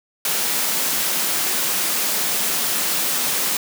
white high-pass noise, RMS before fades -21 dBFS, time 0.25-3.57 s, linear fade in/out 2 ms, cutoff 140 Hz, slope 96 dB/octave, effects none

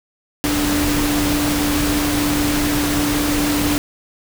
sine tone in noise, 293.4 Hz, D4, 2 cents flat, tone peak -18 dBFS, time 0.44-3.78 s, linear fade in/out 0 ms, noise pink, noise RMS -21 dBFS, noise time 0.44-3.78 s, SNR 0 dB, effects none

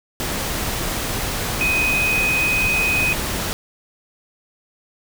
sine tone in noise, 2507 Hz, D#7, 12 cents sharp, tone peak -17 dBFS, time 1.61-3.13 s, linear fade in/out 0 ms, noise pink, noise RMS -24 dBFS, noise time 0.2-3.53 s, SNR +4 dB, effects none

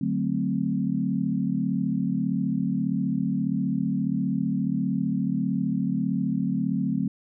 sine chord, D dominant seventh, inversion none, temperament equal, 146.83 / 185 / 220 / 261.6 Hz, D3 / F#3 / A3 / C4, 0 / 0 / 0 / 0 cents, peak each -31 / -27 / -28 / -28 dBFS, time 0.01-7.08 s, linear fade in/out 5 ms, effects none

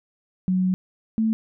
sine tone pair in turn, 185 / 221.5 Hz, F#3 / A3, 0 / +12 cents, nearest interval minor third, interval 312 cents, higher second, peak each -18 dBFS, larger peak neither, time 0.48-0.74 / 1.18-1.33 s, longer first, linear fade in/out 0 ms, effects none

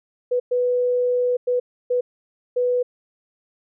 sine tone bursts at uneven times, 493.9 Hz, B4, in tune, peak -17 dBFS, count 5, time 0.31-0.4 / 0.51-1.37 / 1.47-1.6 / 1.9-2.01 / 2.56-2.83 s, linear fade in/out 10 ms, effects none

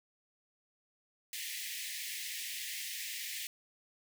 pink high-pass noise, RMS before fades -41 dBFS, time 1.33-3.47 s, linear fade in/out 2 ms, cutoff 1800 Hz, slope 96 dB/octave, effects none

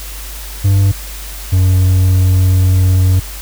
triangle tone pair in turn, 98 / 92.5 Hz, G2 / F#2, 0 / 0 cents, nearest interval minor second, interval 100 cents, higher first, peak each -5 dBFS, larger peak neither, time 0.64-0.92 / 1.52-3.2 s, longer second, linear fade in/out 10 ms, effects added 50 Hz sine -26 dBFS peak until 3.41 s + white hiss -30 dBFS RMS until 3.41 s

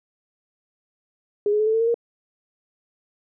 sine tone with pitch steps, 412.4 / 421.3 / 430.4 / 439.7 / 449.2 / 458.9 / 468.8 Hz, G#4 / G#4 / A4 / A4 / A4 / A#4 / A#4, -12 / +25 / -38 / -1 / +36 / -27 / +10 cents, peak -17 dBFS, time 1.46-1.943 s, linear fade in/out 2 ms, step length 69 ms, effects none

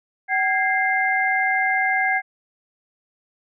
sine tone cluster, 762 / 1636 / 2093 Hz, G5 / G#6 / C7, -49 / -26 / 0 cents, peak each -22 dBFS, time 0.28-2.22 s, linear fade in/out 50 ms, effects none

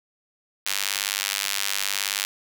sawtooth tone with high-pass filter, 99.1 Hz, G2, 19 cents sharp, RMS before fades -27 dBFS, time 0.66-2.25 s, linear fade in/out 0 ms, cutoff 2700 Hz, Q 0.73, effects none

